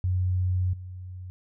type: tone with level steps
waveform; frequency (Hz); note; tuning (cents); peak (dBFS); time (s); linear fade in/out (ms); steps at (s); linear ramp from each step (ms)
sine; 91.5; F#2; -19; -22 / -36; 0.04-1.3; 0; 0.73; 5
effects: none